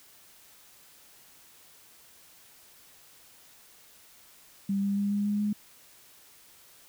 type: tone with pitch steps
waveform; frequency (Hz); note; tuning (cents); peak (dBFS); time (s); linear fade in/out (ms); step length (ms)
sine; 197.7 / 199.77 / 201.9 / 204 / 206.1 / 208.2; G3 / G3 / G#3 / G#3 / G#3 / G#3; +15 / +33 / -49 / -31 / -13 / +5; -25; 4.69-5.53; 5; 140
effects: white hiss -56 dBFS RMS until 6.88 s